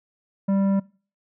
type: tone with tanh clipping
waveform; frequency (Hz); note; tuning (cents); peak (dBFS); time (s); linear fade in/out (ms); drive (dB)
sine; 196; G3; 0; -20; 0.48-0.8; 10; 11
effects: noise-tail reverb RT60 0.4 s tail -23 dB re dry